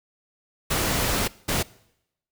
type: noise bursts at uneven times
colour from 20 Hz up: pink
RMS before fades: -24 dBFS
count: 2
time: 0.7-1.28 / 1.48-1.63 s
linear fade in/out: 10 ms
effects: noise-tail reverb RT60 0.8 s tail -22 dB re dry